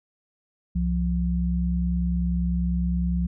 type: tone pair together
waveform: sine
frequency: 65.41 / 175.43 Hz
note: C2 / F3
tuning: 0 / +8 cents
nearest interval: octave + perfect fourth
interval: 1708 cents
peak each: -24 dBFS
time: 0.75-3.27 s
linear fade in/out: 10 ms
effects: none